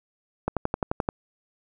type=click train; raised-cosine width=1 ms; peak=-10 dBFS; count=8; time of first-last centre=0.48-1.089 s; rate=11.5 Hz; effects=none